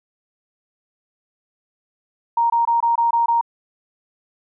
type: tone bursts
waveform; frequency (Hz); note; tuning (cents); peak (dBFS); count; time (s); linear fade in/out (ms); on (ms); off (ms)
sine; 933; A#5; +1; -14; 7; 2.37-3.412; 5; 130; 22
effects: none